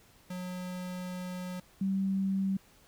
square / sine tone pair in turn, 181.5 / 193.23 Hz, F#3 / G3, -33 / -25 cents, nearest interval minor second, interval 108 cents, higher second, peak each -37 / -27 dBFS, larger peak second, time 0.3-1.6 / 1.81-2.57 s, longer first, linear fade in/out 5 ms, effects pink hiss -61 dBFS RMS until 2.87 s

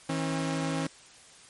sawtooth tone pair together, 160.8 / 270.4 Hz, E3 / C#4, -43 / -43 cents, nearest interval major sixth, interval 900 cents, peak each -27 dBFS, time 0.09-0.87 s, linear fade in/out 5 ms, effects white hiss -53 dBFS RMS until 1.49 s + MP3 48 kbps

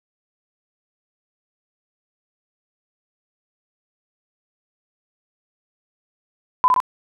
sine tone with echo, 1008 Hz, B5, 35 cents sharp, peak -10 dBFS, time 6.64-6.68 s, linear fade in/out 0 ms, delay 61 ms, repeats 2, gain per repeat -2 dB, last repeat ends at 6.802 s, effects none

